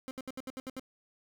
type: tone bursts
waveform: 30% pulse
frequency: 261.6 Hz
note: C4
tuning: in tune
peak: -35 dBFS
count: 8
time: 0.08-0.796 s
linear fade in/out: 0 ms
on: 30 ms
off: 68 ms
effects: none